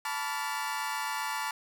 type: chord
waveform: 30% pulse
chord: B half-diminished seventh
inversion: third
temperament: equal with one note detuned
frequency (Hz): 880 / 987.8 / 1145.2 / 1396.9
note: A5 / B5 / D6 / F6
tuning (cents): 0 / 0 / -44 / 0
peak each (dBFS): -32 / -35 / -36 / -37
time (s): 0.05-1.51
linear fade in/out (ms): 2
effects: none